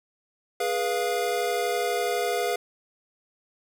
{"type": "chord", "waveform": "square", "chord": "F diminished", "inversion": "first", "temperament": "equal with one note detuned", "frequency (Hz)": [415.3, 487.4, 698.5], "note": ["Ab4", "Cb5", "F5"], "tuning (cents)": [0, -23, 0], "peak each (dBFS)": [-30, -29, -29], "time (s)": [0.6, 2.56], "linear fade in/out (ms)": 5, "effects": []}